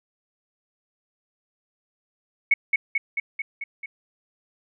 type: tone with echo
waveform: sine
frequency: 2210 Hz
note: C#7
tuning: 6 cents flat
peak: -13 dBFS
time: 2.51-2.54 s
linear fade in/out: 5 ms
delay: 220 ms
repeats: 6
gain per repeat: -3 dB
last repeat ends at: 3.86 s
effects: none